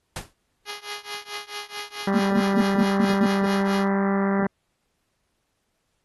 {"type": "noise with exponential decay", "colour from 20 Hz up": "pink", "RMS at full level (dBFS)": -28, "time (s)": [0.16, 0.33], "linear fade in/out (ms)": 2, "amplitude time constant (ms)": 35}
{"type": "tone with tremolo", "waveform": "5% pulse", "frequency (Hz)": 413.1, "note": "G#4", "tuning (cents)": -9, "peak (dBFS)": -19, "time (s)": [0.65, 3.89], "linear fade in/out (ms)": 50, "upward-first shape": "triangle", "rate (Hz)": 4.6, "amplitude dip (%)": 95}
{"type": "harmonic tone", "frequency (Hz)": 196.7, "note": "G3", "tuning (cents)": 6, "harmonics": [1, 2, 3, 4, 5, 6, 7, 8, 9, 10], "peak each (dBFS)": [-21, -27, -31, -33, -35, -37, -38, -39, -40, -41], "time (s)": [2.07, 4.47], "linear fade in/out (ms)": 5}
{"type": "tone bursts", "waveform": "sine", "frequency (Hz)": 224.1, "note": "A3", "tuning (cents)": 32, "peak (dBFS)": -18, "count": 6, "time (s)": [2.14, 3.264], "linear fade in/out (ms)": 5, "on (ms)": 54, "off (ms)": 160}
{"effects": ["pink hiss -73 dBFS RMS until 6.04 s", "AAC 32 kbps"]}